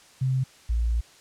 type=tone pair in turn; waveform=sine; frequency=130.81 / 57.67 Hz; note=C3 / A#1; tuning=0 / -18 cents; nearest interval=octave + major second; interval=1418 cents; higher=first; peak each=-21 dBFS; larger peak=neither; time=0.21-0.44 / 0.69-1.01 s; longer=second; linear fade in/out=10 ms; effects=white hiss -53 dBFS RMS until 1.2 s + low-pass 8000 Hz 12 dB/octave

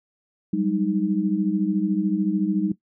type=tone cluster; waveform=sine; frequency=188.4 / 202.1 / 311.9 Hz; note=F#3 / G#3 / D#4; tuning=+32 / -47 / +4 cents; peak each=-24 dBFS; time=0.53-2.72 s; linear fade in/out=5 ms; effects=noise-tail reverb RT60 0.1 s tail -17 dB re dry

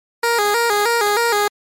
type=tone with vibrato; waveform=15% pulse; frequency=440 Hz; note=A4; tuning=in tune; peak=-8 dBFS; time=0.23-1.48 s; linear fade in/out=5 ms; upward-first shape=square; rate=3.2 Hz; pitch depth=110 cents each way; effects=MP3 64 kbps

